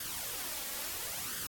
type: noise with flanger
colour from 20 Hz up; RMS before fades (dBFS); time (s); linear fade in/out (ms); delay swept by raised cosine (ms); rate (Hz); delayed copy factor
white; -39; 0-1.47; 5; 0.61 to 3.71; 0.73; +0.6
effects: AAC 64 kbps